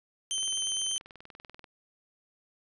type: tone with vibrato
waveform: 20% pulse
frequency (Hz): 3100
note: G7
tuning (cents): -20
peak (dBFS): -23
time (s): 0.31-0.98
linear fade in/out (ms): 0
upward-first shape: sine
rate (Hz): 8.6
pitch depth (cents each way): 12
type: click train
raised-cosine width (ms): 0.3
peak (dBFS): -32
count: 27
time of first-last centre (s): 0.38-1.642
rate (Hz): 20.6
effects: resampled to 24000 Hz